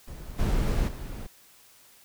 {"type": "noise with level steps", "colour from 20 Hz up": "brown", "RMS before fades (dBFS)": [-40, -25, -36], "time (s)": [0.07, 1.27], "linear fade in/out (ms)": 10, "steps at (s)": [0.38, 0.87], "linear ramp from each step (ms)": 20, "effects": ["white hiss -56 dBFS RMS until 2.04 s"]}